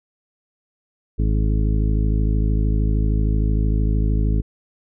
harmonic tone, 53.1 Hz, G#1, 39 cents sharp, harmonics 1 / 2 / 3 / 4 / 5 / 6 / 8, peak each -17 / -23 / -27 / -29 / -31 / -33 / -35 dBFS, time 1.18-4.42 s, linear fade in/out 20 ms, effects none

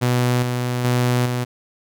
sawtooth tone with tremolo, 123.47 Hz, B2, in tune, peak -12 dBFS, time 0.01-1.45 s, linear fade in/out 20 ms, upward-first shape square, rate 1.2 Hz, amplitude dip 40%, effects none

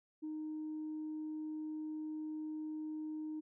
sine tone, 309.3 Hz, D#4, 10 cents flat, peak -38 dBFS, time 0.22-3.41 s, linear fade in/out 20 ms, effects tanh soft clip ceiling -36 dBFS

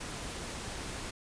pink noise, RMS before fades -40 dBFS, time 0-1.11 s, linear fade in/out 10 ms, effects resampled to 22050 Hz

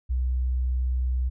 sine tone, 63 Hz, B1, 35 cents sharp, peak -22 dBFS, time 0.09-1.3 s, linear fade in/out 20 ms, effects none

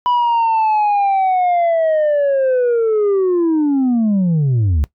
sine linear sweep, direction down, 987.8 to 66.3 Hz, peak -9 dBFS, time 0.06-4.84 s, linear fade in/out 0 ms, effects noise-tail reverb RT60 0.1 s tail -22 dB re dry + tanh soft clip ceiling -11 dBFS

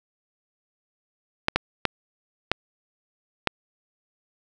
clicks, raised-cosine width 0.3 ms, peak -3 dBFS, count 5, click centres 1.484 / 1.56 / 1.853 / 2.516 / 3.473 s, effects none

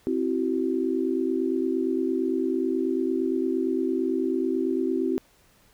sine tone cluster, 262.6 / 330.9 / 379.8 Hz, C4 / E4 / F#4, +6 / +7 / +45 cents, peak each -27 dBFS, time 0.07-5.18 s, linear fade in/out 0 ms, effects pink hiss -60 dBFS RMS until 5.73 s

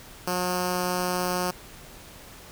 5% pulse tone with notch filter, 180.2 Hz, F#3, 45 cents flat, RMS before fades -27 dBFS, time 0.27-1.51 s, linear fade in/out 5 ms, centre 2000 Hz, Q 1.1, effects pink hiss -46 dBFS RMS until 2.51 s

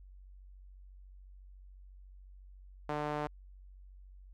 sawtooth tone with band-pass filter, 149.1 Hz, D3, 27 cents sharp, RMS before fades -36 dBFS, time 2.89-3.27 s, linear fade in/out 2 ms, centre 800 Hz, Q 1.1, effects added 47 Hz sine -51 dBFS peak until 4.33 s

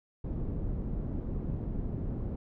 pink low-pass noise, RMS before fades -34 dBFS, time 0.24-2.36 s, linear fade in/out 5 ms, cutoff 280 Hz, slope 12 dB/octave, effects none

